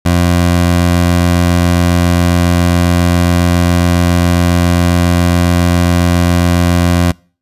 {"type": "tone", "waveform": "20% pulse", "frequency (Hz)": 87.31, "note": "F2", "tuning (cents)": 0, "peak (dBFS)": -3, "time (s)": [0.05, 7.12], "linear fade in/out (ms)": 10, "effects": ["noise-tail reverb RT60 0.4 s tail -25 dB re dry", "resampled to 32000 Hz"]}